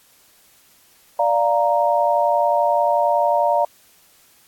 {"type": "chord", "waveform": "sine", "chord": "Bb major", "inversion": "first", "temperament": "equal", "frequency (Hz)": [587.3, 698.5, 932.3], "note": ["D5", "F5", "Bb5"], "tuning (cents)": [0, 0, 0], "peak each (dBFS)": -19, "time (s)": [1.19, 3.65], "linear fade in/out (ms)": 5, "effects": ["white hiss -54 dBFS RMS until 4.47 s", "AAC 64 kbps"]}